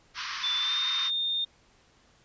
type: band-pass noise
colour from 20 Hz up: pink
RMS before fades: -36 dBFS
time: 0.14-1.11 s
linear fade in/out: 50 ms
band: 980 to 5900 Hz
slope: 96 dB/octave
type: tone with pitch glide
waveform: sine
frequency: 3520 to 3642 Hz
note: A7 to A#7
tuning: 0 to -41 cents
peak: -26 dBFS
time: 0.43-1.45 s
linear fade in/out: 10 ms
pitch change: +59 cents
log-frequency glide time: 0.56-0.79 s
effects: pink hiss -62 dBFS RMS until 2.24 s + resampled to 16000 Hz